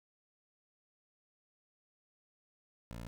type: tone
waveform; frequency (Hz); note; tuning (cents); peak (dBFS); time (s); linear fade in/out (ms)
15% pulse; 57.8; A#1; -14; -37; 2.91-3.07; 0
effects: none